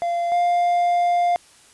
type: tone pair in turn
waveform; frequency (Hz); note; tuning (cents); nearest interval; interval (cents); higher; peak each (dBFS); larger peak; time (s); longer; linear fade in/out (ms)
triangle; 690 / 701.3; F5 / F5; -21 / +7; unison; 28; second; -18 / -14; second; 0.02-0.32 / 0.32-1.36; second; 0
effects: white hiss -51 dBFS RMS until 1.73 s + resampled to 24000 Hz